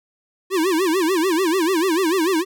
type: tone with vibrato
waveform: square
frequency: 349.2 Hz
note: F4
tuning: in tune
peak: -17 dBFS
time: 0.5-2.45 s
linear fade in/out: 50 ms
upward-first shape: sine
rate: 6.8 Hz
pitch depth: 200 cents each way
effects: none